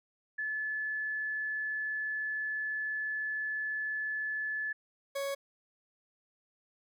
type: tone pair in turn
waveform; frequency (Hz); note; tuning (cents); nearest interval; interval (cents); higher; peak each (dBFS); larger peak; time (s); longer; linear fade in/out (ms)
sine / 40% pulse; 1727 / 555.1; A6 / C#5; -33 / +2; octave + minor sixth; 1965; first; -32 / -32; neither; 0.38-4.73 / 5.15-5.35; first; 10
effects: none